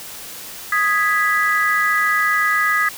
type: chord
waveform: sine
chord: G# minor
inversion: second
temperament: equal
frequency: 1244.5 / 1661.2 / 1975.5 Hz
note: D#6 / G#6 / B6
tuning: 0 / 0 / 0 cents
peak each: -19 dBFS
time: 0.72-2.89 s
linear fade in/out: 5 ms
effects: white hiss -34 dBFS RMS until 2.97 s